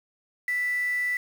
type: tone with quantisation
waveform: sine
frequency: 1976 Hz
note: B6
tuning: in tune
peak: -24 dBFS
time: 0.48-1.17 s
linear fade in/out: 2 ms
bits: 7
effects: none